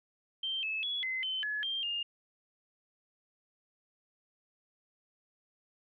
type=tone with pitch steps; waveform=sine; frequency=3139 / 2601 / 3378 / 2052 / 3065 / 1702 / 3178 / 2823 Hz; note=G7 / E7 / G#7 / C7 / G7 / G#6 / G7 / F7; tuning=+2 / -24 / +29 / -34 / -40 / +42 / +23 / +18 cents; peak=-32 dBFS; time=0.43-2.03 s; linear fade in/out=5 ms; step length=200 ms; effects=none